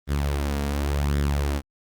sawtooth tone with flanger, 71.4 Hz, D2, 48 cents flat, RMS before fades -24 dBFS, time 0.07-1.62 s, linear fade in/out 50 ms, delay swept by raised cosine 0.56 to 4.36 ms, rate 0.9 Hz, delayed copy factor +0.55, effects Opus 32 kbps

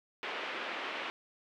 white band-pass noise, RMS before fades -39 dBFS, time 0.23-1.1 s, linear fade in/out 0 ms, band 270 to 2900 Hz, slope 24 dB/octave, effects none

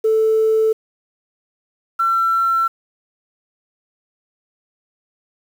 sine tone pair in turn, 440 / 1349.3 Hz, A4 / E6, 0 / +40 cents, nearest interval octave + perfect fifth, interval 1940 cents, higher second, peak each -11 / -13 dBFS, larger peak first, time 0.04-0.73 / 1.99-2.68 s, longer neither, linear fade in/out 10 ms, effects tanh soft clip ceiling -9 dBFS + 7-bit

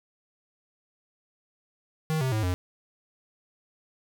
square tone with pitch steps, 157.4 / 130.84 / 108.76 / 90.4 Hz, D#3 / C3 / A2 / F#2, +20 / 0 / -20 / -40 cents, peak -25 dBFS, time 2.1-2.54 s, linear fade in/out 0 ms, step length 110 ms, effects 10-bit

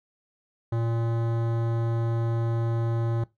sine tone with hard clipping, 115.5 Hz, A#2, 16 cents flat, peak -26 dBFS, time 0.72-3.24 s, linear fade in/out 5 ms, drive 17 dB, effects noise-tail reverb RT60 0.2 s tail -20 dB re dry

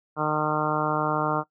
harmonic tone, 152.6 Hz, D#3, 33 cents flat, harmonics 1 / 2 / 3 / 4 / 5 / 6 / 7 / 8 / 9, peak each -31 / -31 / -31 / -31 / -31 / -31 / -31 / -31 / -31 dBFS, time 0.16-1.44 s, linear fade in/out 50 ms, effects noise-tail reverb RT60 0.1 s tail -19 dB re dry

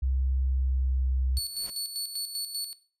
sine tone with pitch glide, 65.41 to 64.62 Hz, C2 to C2, 0 to -21 cents, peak -24 dBFS, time 0.02-1.39 s, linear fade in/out 10 ms, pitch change -21 cents, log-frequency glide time 0.43-1.08 s
sawtooth tone with tremolo, 4435 Hz, C#8, in tune, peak -26 dBFS, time 1.37-2.73 s, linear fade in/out 0 ms, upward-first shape square, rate 5.1 Hz, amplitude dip 55%
pink noise with exponential growth, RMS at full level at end -44 dBFS, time 1.41-1.7 s, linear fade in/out 1 ms, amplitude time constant 62 ms
effects noise-tail reverb RT60 0.4 s tail -17 dB re dry + resampled to 32000 Hz

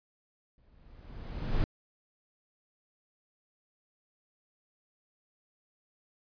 brown noise with exponential growth, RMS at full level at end -26 dBFS, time 0.58-1.64 s, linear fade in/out 1 ms, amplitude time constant 230 ms, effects resampled to 11025 Hz

